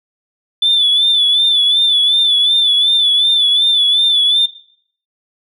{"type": "tone with vibrato", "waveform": "sine", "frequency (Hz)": 3491, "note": "A7", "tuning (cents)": -14, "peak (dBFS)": -8, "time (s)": [0.62, 4.46], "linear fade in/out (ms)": 5, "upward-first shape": "sine", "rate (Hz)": 2.7, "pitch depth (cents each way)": 59, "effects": ["noise-tail reverb RT60 0.6 s tail -17 dB re dry", "tanh soft clip ceiling -5 dBFS"]}